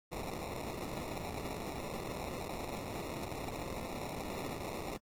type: noise with sample-and-hold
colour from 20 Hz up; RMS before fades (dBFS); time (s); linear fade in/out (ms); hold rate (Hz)
violet; -41; 0.11-4.98; 20; 1575
effects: AAC 64 kbps